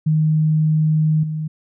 sine tone with level steps, 155.56 Hz, D#3, in tune, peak -13 / -21 dBFS, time 0.06-1.48 s, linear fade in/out 10 ms, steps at 1.23 s, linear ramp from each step 5 ms, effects none

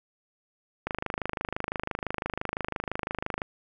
click train, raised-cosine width 0.5 ms, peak -14 dBFS, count 67, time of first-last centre 0.87-3.418 s, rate 25.9 Hz, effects none

